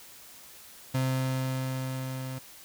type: tone with level ramp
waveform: 35% pulse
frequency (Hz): 130.81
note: C3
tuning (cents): 0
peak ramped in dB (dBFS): -23 to -33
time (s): 0.94-2.39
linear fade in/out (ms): 10
effects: white hiss -50 dBFS RMS until 2.64 s